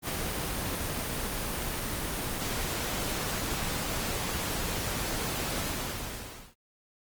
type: noise with ADSR envelope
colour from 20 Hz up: pink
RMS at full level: -30 dBFS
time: 0.02-6.55 s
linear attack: 68 ms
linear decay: 4 ms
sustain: -2 dB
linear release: 910 ms
effects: Opus 24 kbps